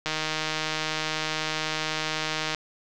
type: click train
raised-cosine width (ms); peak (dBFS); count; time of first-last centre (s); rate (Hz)
0.2; -10; 389; 0.06-2.547; 156
effects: low-pass 7000 Hz 12 dB/octave + 8-bit